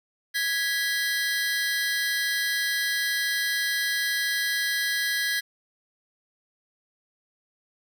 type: tone cluster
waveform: square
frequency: 1662 / 1966 / 3204 / 3939 / 4238 Hz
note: G#6 / B6 / G7 / B7 / C8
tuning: +1 / -8 / +37 / -5 / +21 cents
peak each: -28 / -30 / -35 / -35 / -36 dBFS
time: 0.34-5.41 s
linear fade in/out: 20 ms
effects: none